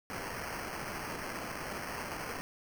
white noise with sample-and-hold, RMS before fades -40 dBFS, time 0.1-2.41 s, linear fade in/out 0 ms, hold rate 3675 Hz, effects none

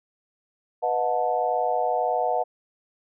sine chord, B dominant seventh, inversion none, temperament equal with one note detuned, 493.9 / 622.3 / 723.9 / 880 Hz, B4 / D#5 / F#5 / A5, 0 / 0 / -38 / 0 cents, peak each -28 / -28 / -24 / -29 dBFS, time 0.82-2.44 s, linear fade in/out 20 ms, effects none

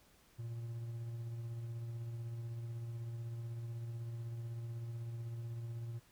triangle tone with tremolo, 116.54 Hz, A#2, in tune, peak -37 dBFS, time 0.38-6 s, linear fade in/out 20 ms, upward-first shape triangle, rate 16 Hz, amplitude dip 35%, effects pink hiss -67 dBFS RMS until 6.11 s

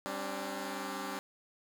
10% pulse chord, G suspended fourth, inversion none, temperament equal with one note detuned, 196 / 268.4 / 293.7 Hz, G3 / C4 / D4, 0 / +44 / 0 cents, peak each -33 dBFS, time 0.06-1.19 s, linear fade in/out 0 ms, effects none

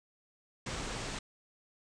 pink low-pass noise, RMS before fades -39 dBFS, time 0.66-1.19 s, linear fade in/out 5 ms, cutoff 8700 Hz, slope 48 dB/octave, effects resampled to 22050 Hz

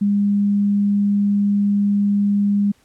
sine tone, 202.8 Hz, G#3, 41 cents flat, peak -14 dBFS, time 0.01-2.72 s, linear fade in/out 10 ms, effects pink hiss -58 dBFS RMS until 2.84 s + low-pass 12000 Hz 12 dB/octave

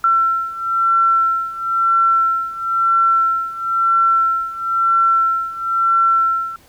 sine beating tone pair, 1350 / 1351 Hz, E6 / E6, +41 / +42 cents, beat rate 1 Hz, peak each -15 / -18 dBFS, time 0.04-6.56 s, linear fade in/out 2 ms, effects pink hiss -50 dBFS RMS until 6.68 s

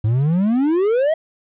triangle exponential sweep, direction up, 103.83 to 659.3 Hz, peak -12 dBFS, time 0.04-1.14 s, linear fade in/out 5 ms, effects resampled to 8000 Hz + 9-bit

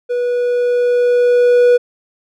triangle tone with level ramp, 487.9 Hz, B4, 21 cents flat, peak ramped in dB -13 to -4 dBFS, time 0.09-1.78 s, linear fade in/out 20 ms, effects none

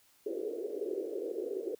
pink band-pass noise, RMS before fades -37 dBFS, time 0.26-1.75 s, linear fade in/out 5 ms, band 360 to 480 Hz, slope 48 dB/octave, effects white hiss -66 dBFS RMS until 1.79 s

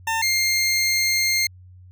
20% pulse tone pair in turn, 900 / 2115 Hz, A5 / C7, +39 / +18 cents, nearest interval octave + minor third, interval 1479 cents, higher second, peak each -16 / -13 dBFS, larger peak second, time 0.07-0.22 / 0.22-1.47 s, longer second, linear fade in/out 5 ms, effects added 91 Hz sine -43 dBFS peak until 1.91 s

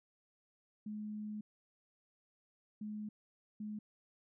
sine tone bursts at uneven times, 211.7 Hz, G#3, 33 cents sharp, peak -40 dBFS, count 3, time 0.86-1.41 / 2.81-3.09 / 3.6-3.79 s, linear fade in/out 5 ms, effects none

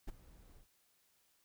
brown noise with ADSR envelope, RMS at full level -39 dBFS, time 0.07-0.67 s, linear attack 19 ms, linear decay 15 ms, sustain -20 dB, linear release 100 ms, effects white hiss -74 dBFS RMS until 1.44 s

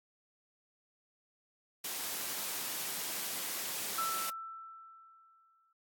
white high-pass noise, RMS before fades -38 dBFS, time 1.84-4.3 s, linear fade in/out 5 ms, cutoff 180 Hz, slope 12 dB/octave
sine tone with exponential decay, 1329 Hz, E6, 14 cents sharp, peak -31 dBFS, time 3.98-5.73 s, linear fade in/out 5 ms, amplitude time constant 380 ms
effects noise-tail reverb RT60 0.1 s tail -26 dB re dry + AAC 64 kbps

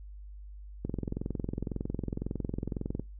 click train, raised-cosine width 3 ms, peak -20 dBFS, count 48, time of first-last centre 0.85-2.996 s, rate 21.9 Hz, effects noise-tail reverb RT60 0.2 s tail -23 dB re dry + added 50 Hz sine -43 dBFS peak until 3.19 s

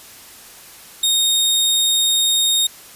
sawtooth tone, 3710 Hz, A#7, 9 cents flat, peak -11 dBFS, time 1.03-2.67 s, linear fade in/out 5 ms, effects white hiss -41 dBFS RMS until 2.95 s + resampled to 32000 Hz

